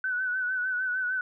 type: tone with vibrato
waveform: sine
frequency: 1499 Hz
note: F#6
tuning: 22 cents sharp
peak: -26 dBFS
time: 0.04-1.21 s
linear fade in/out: 2 ms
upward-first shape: sine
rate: 6.6 Hz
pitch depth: 46 cents each way
effects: none